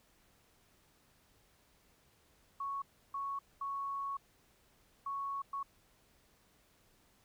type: tone bursts at uneven times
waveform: sine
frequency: 1108.7 Hz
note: C#6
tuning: in tune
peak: -36 dBFS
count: 5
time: 2.6-2.82 / 3.14-3.39 / 3.61-4.17 / 5.06-5.42 / 5.53-5.63 s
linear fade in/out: 5 ms
effects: pink hiss -69 dBFS RMS until 7.24 s